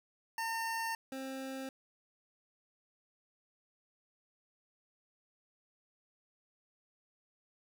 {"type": "tone pair in turn", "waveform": "25% pulse", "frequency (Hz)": [908, 265.8], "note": ["A#5", "C4"], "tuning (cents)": [-46, 27], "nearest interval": "octave + major sixth", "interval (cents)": 2127, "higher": "first", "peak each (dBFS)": [-31, -36], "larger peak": "first", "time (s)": [[0.38, 0.95], [1.12, 1.69]], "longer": "neither", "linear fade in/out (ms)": 2, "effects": []}